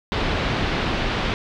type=low-pass noise; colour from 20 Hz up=pink; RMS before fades=-23 dBFS; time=0.12-1.34 s; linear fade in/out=0 ms; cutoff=4000 Hz; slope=24 dB/octave; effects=none